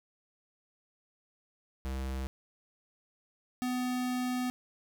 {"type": "tone pair in turn", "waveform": "square", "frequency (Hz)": [65.9, 250.5], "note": ["C2", "B3"], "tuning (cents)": [13, 25], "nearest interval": "octave + major seventh", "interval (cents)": 2312, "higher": "second", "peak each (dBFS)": [-34, -31], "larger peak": "second", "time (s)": [[1.85, 2.27], [3.62, 4.5]], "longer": "second", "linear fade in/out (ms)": 0, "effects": []}